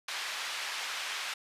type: band-pass noise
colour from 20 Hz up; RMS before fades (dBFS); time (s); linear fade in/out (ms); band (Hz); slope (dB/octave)
white; -37; 0.08-1.34; 5; 1000 to 3700; 12
effects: resampled to 32000 Hz